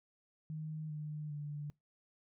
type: tone with pitch steps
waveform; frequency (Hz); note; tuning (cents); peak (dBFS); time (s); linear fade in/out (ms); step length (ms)
sine; 155.56 / 151.31 / 147.17; D#3 / D#3 / D3; 0 / -48 / +4; -39; 0.5-1.7; 0; 400
effects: noise-tail reverb RT60 0.2 s tail -24 dB re dry